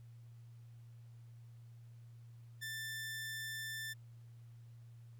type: tone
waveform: sawtooth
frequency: 1773 Hz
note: A6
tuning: 13 cents sharp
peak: -38 dBFS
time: 2.61-3.94 s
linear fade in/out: 20 ms
effects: added 117 Hz sine -53 dBFS peak until 5.19 s + pink hiss -75 dBFS RMS until 5.19 s